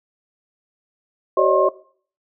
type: tone cluster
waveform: sine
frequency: 379.6 / 540 / 583 / 624 / 1070 Hz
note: F#4 / C#5 / D5 / D#5 / C6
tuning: +44 / -45 / -13 / +5 / +38 cents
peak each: -19 dBFS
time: 1.37-1.69 s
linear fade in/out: 5 ms
effects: noise-tail reverb RT60 0.5 s tail -20 dB re dry